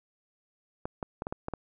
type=clicks; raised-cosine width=1 ms; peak=-19 dBFS; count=7; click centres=0.855 / 1.028 / 1.221 / 1.269 / 1.325 / 1.484 / 1.537 s; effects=none